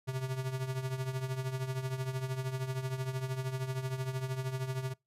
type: tone with tremolo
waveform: square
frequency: 130.81 Hz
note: C3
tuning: in tune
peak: -31 dBFS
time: 0.07-4.94 s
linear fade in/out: 20 ms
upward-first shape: triangle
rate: 13 Hz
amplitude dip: 75%
effects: noise-tail reverb RT60 0.2 s tail -25 dB re dry + resampled to 32000 Hz